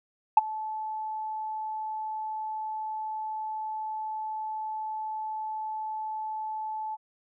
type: tone with ADSR envelope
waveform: sine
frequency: 868 Hz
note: A5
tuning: 24 cents flat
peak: -10 dBFS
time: 0.37-6.97 s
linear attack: 4 ms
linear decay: 24 ms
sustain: -21 dB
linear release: 32 ms
effects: tanh soft clip ceiling -7 dBFS